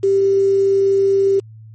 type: tone with quantisation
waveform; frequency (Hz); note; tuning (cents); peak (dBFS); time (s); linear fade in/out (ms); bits
sine; 392; G4; 0; -11; 0.03-1.4; 10; 6
effects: added 110 Hz sine -36 dBFS peak until 1.74 s + MP3 32 kbps